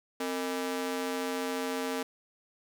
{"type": "ring-modulated tone", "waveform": "sawtooth", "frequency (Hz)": 360, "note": "F#4", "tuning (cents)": -47, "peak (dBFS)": -24, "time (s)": [0.2, 2.03], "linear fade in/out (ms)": 5, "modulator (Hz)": 97.1, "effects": []}